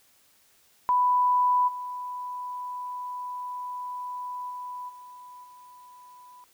sine tone with level steps, 992 Hz, B5, 7 cents sharp, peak -19 / -32 / -34 / -43 / -47 dBFS, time 0.89-6.44 s, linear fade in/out 0 ms, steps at 1.67 / 4.49 / 4.88 / 5.43 s, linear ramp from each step 20 ms, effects white hiss -62 dBFS RMS until 6.53 s

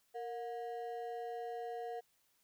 triangle ring-modulated tone, 593 Hz, D5, 17 cents sharp, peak -35 dBFS, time 0.14-2.01 s, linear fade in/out 20 ms, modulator 128 Hz, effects white hiss -75 dBFS RMS until 2.43 s

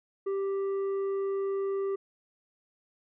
triangle tone with tanh clipping, 392 Hz, G4, in tune, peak -29 dBFS, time 0.26-1.96 s, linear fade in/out 10 ms, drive 10 dB, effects none

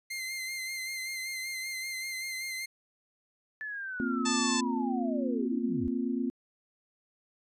sawtooth tone with vibrato, 2087 Hz, C7, 5 cents flat, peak -31 dBFS, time 0.1-2.66 s, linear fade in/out 10 ms, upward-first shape sine, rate 5.2 Hz, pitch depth 30 cents each way
sine linear sweep, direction down, 1751 to 61.74 Hz, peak -35 dBFS, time 3.61-5.88 s, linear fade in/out 0 ms
sine chord, Bb suspended second, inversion none, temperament equal, 233.1 / 261.6 / 349.2 Hz, Bb3 / C4 / F4, 0 / 0 / 0 cents, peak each -32 / -31 / -37 dBFS, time 4-6.3 s, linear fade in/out 0 ms
harmonic tone, 880 Hz, A5, in tune, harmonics 1 / 2 / 3 / 4 / 5 / 6 / 7 / 8 / 9, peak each -38 / -38 / -38 / -38 / -38 / -38 / -38 / -38 / -38 dBFS, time 4.25-4.61 s, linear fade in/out 10 ms
effects resampled to 32000 Hz

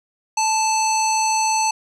square tone with low-pass filter, 877 Hz, A5, 6 cents flat, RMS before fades -19 dBFS, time 0.37-1.71 s, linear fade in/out 5 ms, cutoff 6900 Hz, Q 6.2, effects none

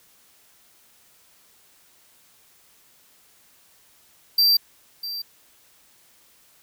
square tone with echo, 4699 Hz, D8, in tune, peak -15 dBFS, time 4.38-4.57 s, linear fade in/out 5 ms, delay 650 ms, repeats 1, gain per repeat -14 dB, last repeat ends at 5.22 s, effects white hiss -57 dBFS RMS until 6.62 s

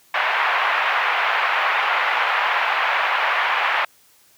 pink band-pass noise, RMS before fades -20 dBFS, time 0.14-3.85 s, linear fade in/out 5 ms, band 790 to 2600 Hz, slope 24 dB/octave, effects white hiss -55 dBFS RMS until 4.37 s + high-pass 60 Hz 12 dB/octave

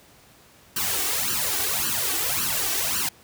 white noise with flanger, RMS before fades -25 dBFS, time 0.76-3.09 s, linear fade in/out 5 ms, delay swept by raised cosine 0.68 to 2.68 ms, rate 1.8 Hz, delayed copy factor +0.95, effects pink hiss -53 dBFS RMS until 3.23 s + high-pass 60 Hz 12 dB/octave

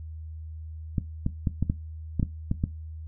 clicks, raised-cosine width 5 ms, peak -12 dBFS, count 9, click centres 0.982 / 1.264 / 1.472 / 1.626 / 1.699 / 2.197 / 2.229 / 2.514 / 2.639 s, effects noise-tail reverb RT60 0.2 s tail -17 dB re dry + added 79 Hz sine -36 dBFS peak until 3.07 s

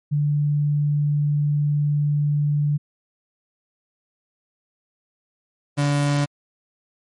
sine / 35% pulse tone pair in turn, 146.8 / 144.03 Hz, D3 / D3, 0 / -33 cents, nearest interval unison, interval 33 cents, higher first, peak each -17 / -16 dBFS, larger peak second, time 0.11-2.78 / 5.77-6.26 s, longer first, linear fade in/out 20 ms, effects MP3 48 kbps

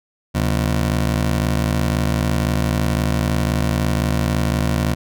25% pulse ring-modulated tone, 103.83 Hz, G#2, in tune, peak -10 dBFS, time 0.34-4.95 s, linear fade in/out 20 ms, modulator 29 Hz, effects none

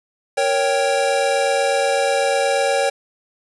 square chord, G diminished, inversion first, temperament equal, 466.2 / 554.4 / 784 Hz, Bb4 / Db5 / G5, 0 / 0 / 0 cents, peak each -24 / -19 / -22 dBFS, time 0.37-2.9 s, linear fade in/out 10 ms, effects resampled to 24000 Hz + 7-bit

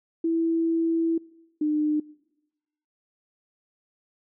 sine tone pair in turn, 329.6 / 302.3 Hz, E4 / D#4, 0 / -50 cents, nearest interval minor second, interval 150 cents, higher first, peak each -21 dBFS, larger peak neither, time 0.24-1.18 / 1.61-2 s, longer first, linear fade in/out 5 ms, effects noise-tail reverb RT60 1.0 s tail -23 dB re dry

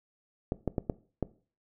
clicks, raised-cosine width 2 ms, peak -15 dBFS, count 5, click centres 0.521 / 0.677 / 0.782 / 0.898 / 1.227 s, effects noise-tail reverb RT60 0.4 s tail -19 dB re dry

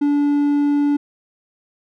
triangle tone, 288.9 Hz, D4, 28 cents flat, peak -12 dBFS, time 0.01-0.97 s, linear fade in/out 10 ms, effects none

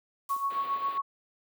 blue noise with exponential decay, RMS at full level -43 dBFS, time 0.29-0.85 s, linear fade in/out 1 ms, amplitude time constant 120 ms
sine tone with tremolo, 1108.7 Hz, C#6, in tune, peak -25 dBFS, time 0.29-1.02 s, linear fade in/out 20 ms, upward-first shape sine, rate 7.4 Hz, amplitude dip 65%
clicks, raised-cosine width 3 ms, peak -34 dBFS, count 7, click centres 0.364 / 0.526 / 0.567 / 0.628 / 0.659 / 0.762 / 0.886 s
pink band-stop noise, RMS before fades -44 dBFS, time 0.5-0.98 s, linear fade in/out 5 ms, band 4100 to 16000 Hz, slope 48 dB/octave
effects high-pass 400 Hz 12 dB/octave

